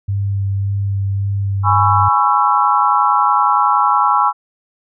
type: tone with vibrato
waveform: sine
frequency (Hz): 99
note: G2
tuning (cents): +18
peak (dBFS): -15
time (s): 0.08-2.09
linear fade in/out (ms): 10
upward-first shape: sine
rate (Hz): 1.8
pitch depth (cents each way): 13
type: chord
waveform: sine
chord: C# minor seventh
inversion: second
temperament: just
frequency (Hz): 831.5 / 997.9 / 1108.7 / 1330.5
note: G#5 / B5 / C#6 / E6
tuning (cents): +2 / +18 / 0 / +16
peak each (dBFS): -16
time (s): 1.63-4.33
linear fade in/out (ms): 50
effects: none